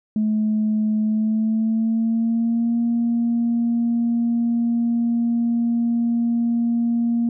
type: tone with pitch glide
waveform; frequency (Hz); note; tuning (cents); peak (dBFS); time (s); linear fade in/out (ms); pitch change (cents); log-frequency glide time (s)
sine; 215 to 234.5; A3 to A#3; -40 to +11; -16; 0.16-7.29; 2; +151; 1-2.78
effects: tanh soft clip ceiling -13 dBFS